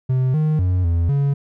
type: tone with pitch steps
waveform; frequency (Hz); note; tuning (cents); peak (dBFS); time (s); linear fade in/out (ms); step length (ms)
triangle; 129.1 / 154.5 / 91.1 / 84.6 / 140.6; C3 / D#3 / F#2 / E2 / C#3; -23 / -12 / -26 / +45 / +25; -13; 0.09-1.34; 10; 250
effects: none